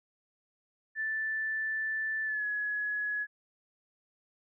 sine tone with pitch glide, 1760 to 1687.3 Hz, A6 to G#6, 0 to +27 cents, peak -30 dBFS, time 0.95-3.27 s, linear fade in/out 50 ms, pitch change -73 cents, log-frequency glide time 2.24-2.45 s, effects none

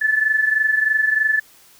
sine tone pair together, 1736.8 / 1760 Hz, A6 / A6, -23 / 0 cents, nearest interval unison, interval 23 cents, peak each -16 / -21 dBFS, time 0.01-1.4 s, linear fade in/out 10 ms, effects white hiss -50 dBFS RMS until 1.79 s

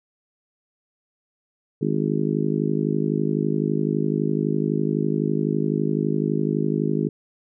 harmonic tone, 51.91 Hz, G#1, in tune, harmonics 3 / 4 / 5 / 6 / 7 / 8, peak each -25 / -26 / -27 / -28 / -28 / -29 dBFS, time 1.81-7.09 s, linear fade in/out 10 ms, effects none

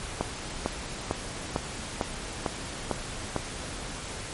click train, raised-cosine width 1 ms, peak -11 dBFS, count 8, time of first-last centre 0.21-3.363 s, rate 2.22 Hz, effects pink hiss -37 dBFS RMS until 4.33 s + MP3 48 kbps

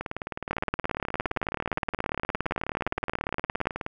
two click trains, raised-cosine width 0.5 ms, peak -16 / -11 dBFS, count 75 / 56, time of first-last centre 0.01-3.864 / 0.51-3.671 s, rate 19.2 / 17.4 Hz, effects none

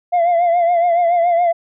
sine tone with vibrato, 691 Hz, F5, 19 cents flat, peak -9 dBFS, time 0.12-1.53 s, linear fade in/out 20 ms, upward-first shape triangle, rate 7.1 Hz, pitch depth 68 cents each way, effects tanh soft clip ceiling -10 dBFS

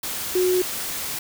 sine tone in noise, 365.5 Hz, F#4, 21 cents flat, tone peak -17 dBFS, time 0.35-0.62 s, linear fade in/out 5 ms, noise white, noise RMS -29 dBFS, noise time 0.03-1.19 s, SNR +9 dB, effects none

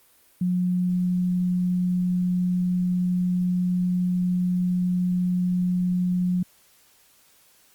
sine tone, 180 Hz, F#3, 47 cents flat, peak -20 dBFS, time 0.41-6.43 s, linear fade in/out 5 ms, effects white hiss -58 dBFS RMS until 7.74 s + Opus 32 kbps

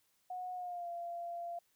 sine tone with pitch glide, 730 to 689 Hz, F#5 to F5, -24 to -24 cents, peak -39 dBFS, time 0.3-1.59 s, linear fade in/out 5 ms, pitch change -100 cents, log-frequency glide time 0.54-0.89 s, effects white hiss -75 dBFS RMS until 1.75 s

